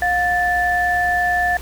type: tone pair together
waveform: sine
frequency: 712.3 / 1756 Hz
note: F5 / A6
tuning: +34 / -4 cents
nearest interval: octave + major third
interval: 1562 cents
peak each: -18 dBFS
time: 0.02-1.57 s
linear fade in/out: 2 ms
effects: added 60 Hz sine -33 dBFS peak until 1.61 s + pink hiss -37 dBFS RMS until 1.61 s